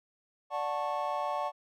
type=chord; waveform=triangle; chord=D major seventh; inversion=none; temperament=just; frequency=587.3 / 734.2 / 881 / 1101.2 Hz; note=D5 / F#5 / A5 / C#6; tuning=0 / -14 / +2 / -12 cents; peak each=-34 dBFS; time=0.5-1.52 s; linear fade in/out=50 ms; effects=none